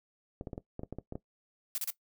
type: clicks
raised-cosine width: 2 ms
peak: -25 dBFS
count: 10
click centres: 0.411 / 0.472 / 0.532 / 0.579 / 0.794 / 0.834 / 0.926 / 0.986 / 1.124 / 1.155 s
type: noise bursts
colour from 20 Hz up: blue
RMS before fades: -34 dBFS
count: 3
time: 1.75-1.903 s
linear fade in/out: 0 ms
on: 29 ms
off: 33 ms
effects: noise-tail reverb RT60 0.1 s tail -17 dB re dry